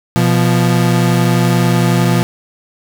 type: tone pair together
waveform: 35% pulse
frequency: 123.47 / 174.61 Hz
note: B2 / F3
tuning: 0 / 0 cents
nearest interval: tritone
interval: 600 cents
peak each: -11 dBFS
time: 0.16-2.23 s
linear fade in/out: 0 ms
effects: none